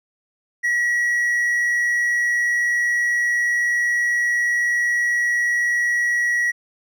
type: tone with amplitude modulation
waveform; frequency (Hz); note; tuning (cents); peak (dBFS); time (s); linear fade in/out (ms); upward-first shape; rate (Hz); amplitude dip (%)
triangle; 1921; B6; -48; -14; 0.63-6.52; 20; sine; 120; 30
effects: none